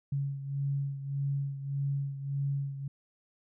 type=beating tone pair; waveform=sine; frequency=139.1 / 140.8 Hz; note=C#3 / C#3; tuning=+6 / +27 cents; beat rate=1.7 Hz; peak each=-31 / -37 dBFS; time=0.12-2.88 s; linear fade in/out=5 ms; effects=none